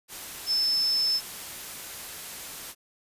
sine tone in noise, 5260 Hz, E8, 5 cents flat, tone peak -22 dBFS, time 0.46-1.21 s, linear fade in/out 50 ms, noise white, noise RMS -39 dBFS, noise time 0.08-2.75 s, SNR +14 dB, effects resampled to 32000 Hz

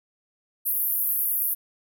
pink band-pass noise, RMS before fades -25 dBFS, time 0.65-1.55 s, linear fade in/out 20 ms, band 11000 to 16000 Hz, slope 96 dB/octave, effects none

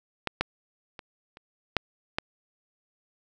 clicks, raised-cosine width 0.3 ms, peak -11 / -8 / -24 / -30 / -6 / -10 dBFS, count 6, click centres 0.273 / 0.41 / 0.992 / 1.371 / 1.767 / 2.185 s, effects none

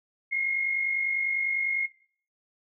sine tone pair together, 2100 / 2150 Hz, C7 / C7, +6 / +47 cents, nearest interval unison, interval 41 cents, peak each -34 / -26 dBFS, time 0.31-1.87 s, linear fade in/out 20 ms, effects noise-tail reverb RT60 0.5 s tail -17 dB re dry

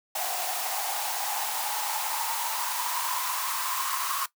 white noise with high-pass filter sweep, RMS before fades -30 dBFS, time 0.15-4.26 s, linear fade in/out 5 ms, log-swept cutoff 720 to 1100 Hz, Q 8.5, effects noise-tail reverb RT60 0.1 s tail -17 dB re dry

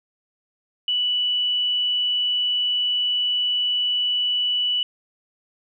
sine tone, 2960 Hz, F#7, in tune, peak -19 dBFS, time 0.88-4.83 s, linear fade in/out 2 ms, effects none

